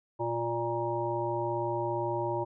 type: harmonic tone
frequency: 117.4 Hz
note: A#2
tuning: 13 cents sharp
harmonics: 1 / 3 / 5 / 7 / 8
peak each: -37 / -33 / -35 / -38 / -34 dBFS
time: 0.19-2.45 s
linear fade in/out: 20 ms
effects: none